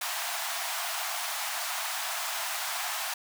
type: high-pass noise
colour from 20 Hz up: pink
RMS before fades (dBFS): -33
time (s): 0.01-3.14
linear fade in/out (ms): 5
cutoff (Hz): 650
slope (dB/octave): 96
effects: none